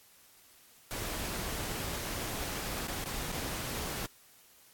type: noise with dropouts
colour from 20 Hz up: pink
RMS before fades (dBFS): -37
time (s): 0.91-4.06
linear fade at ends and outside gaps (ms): 1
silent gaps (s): 2.872-2.882 / 3.041-3.058 / 3.319-3.325
effects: white hiss -60 dBFS RMS until 4.73 s + AAC 64 kbps